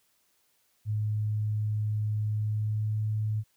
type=tone with pitch glide; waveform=sine; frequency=106.5 to 107.61 Hz; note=G#2 to A2; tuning=+44 to -38 cents; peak=-26 dBFS; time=0.85-3.44 s; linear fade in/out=50 ms; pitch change=+18 cents; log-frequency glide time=2.26-3.05 s; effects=white hiss -70 dBFS RMS until 3.56 s